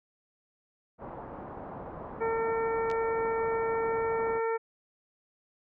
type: low-pass noise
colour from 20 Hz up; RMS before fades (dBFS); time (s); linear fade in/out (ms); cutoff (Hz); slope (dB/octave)
white; -42; 0.98-4.41; 50; 1000; 24
type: harmonic tone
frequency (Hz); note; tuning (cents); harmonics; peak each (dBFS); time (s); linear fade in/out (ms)
453.2; A#4; -49; 1 / 2 / 3 / 4 / 5; -28 / -34 / -38 / -42 / -44; 2.2-4.58; 20
type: clicks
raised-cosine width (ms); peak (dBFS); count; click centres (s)
0.2; -26; 2; 2.901 / 2.914
effects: none